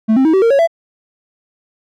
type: tone with pitch steps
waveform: triangle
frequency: 220 / 264.7 / 318.4 / 383 / 460.8 / 554.4 / 666.9 Hz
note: A3 / C4 / D#4 / G4 / A#4 / C#5 / E5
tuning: 0 / +20 / +40 / -40 / -20 / 0 / +20 cents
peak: -6 dBFS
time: 0.08-0.675 s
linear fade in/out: 20 ms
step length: 85 ms
effects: none